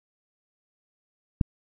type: click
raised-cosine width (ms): 5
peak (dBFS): -8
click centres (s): 1.412
effects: none